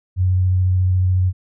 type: tone with vibrato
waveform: sine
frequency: 92.1 Hz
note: F#2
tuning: 7 cents flat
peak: -13 dBFS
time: 0.16-1.33 s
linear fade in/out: 50 ms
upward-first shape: square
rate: 14 Hz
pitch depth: 11 cents each way
effects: none